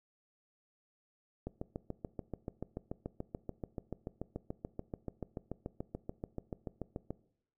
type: click train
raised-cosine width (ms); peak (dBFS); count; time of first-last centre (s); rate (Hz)
2; -25; 40; 1.47-7.106; 6.92
effects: noise-tail reverb RT60 0.7 s tail -20 dB re dry